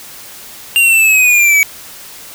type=linear sweep; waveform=square; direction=down; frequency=2794 to 2256 Hz; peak=-7 dBFS; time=0.76-1.63 s; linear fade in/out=0 ms; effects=white hiss -33 dBFS RMS until 2.34 s